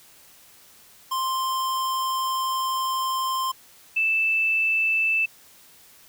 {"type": "tone pair in turn", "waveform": ["square", "sine"], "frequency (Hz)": [1048, 2641], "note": ["C6", "E7"], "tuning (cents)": [2, 3], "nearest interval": "octave + major third", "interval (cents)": 1601, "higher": "second", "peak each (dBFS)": [-24, -19], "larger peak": "second", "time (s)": [[1.11, 3.52], [3.96, 5.26]], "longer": "first", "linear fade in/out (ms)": 10, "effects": ["white hiss -52 dBFS RMS until 6.08 s"]}